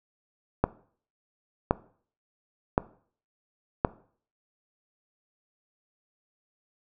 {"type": "click train", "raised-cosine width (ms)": 1, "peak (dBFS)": -6, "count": 4, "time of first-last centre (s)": [0.64, 3.849], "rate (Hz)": 0.935, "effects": ["noise-tail reverb RT60 0.5 s tail -19 dB re dry"]}